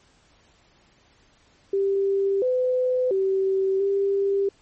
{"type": "tone with pitch steps", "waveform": "sine", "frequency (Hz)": [393.2, 506, 384.8, 395.8], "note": ["G4", "B4", "G4", "G4"], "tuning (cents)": [5, 42, -32, 17], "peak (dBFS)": -19, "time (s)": [1.73, 4.49], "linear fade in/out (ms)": 5, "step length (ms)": 690, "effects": ["pink hiss -59 dBFS RMS until 4.61 s", "MP3 32 kbps"]}